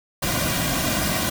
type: noise with comb filter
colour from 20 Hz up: pink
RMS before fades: -23 dBFS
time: 0.22-1.3 s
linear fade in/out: 10 ms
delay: 2.3 ms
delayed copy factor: -0.75
effects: none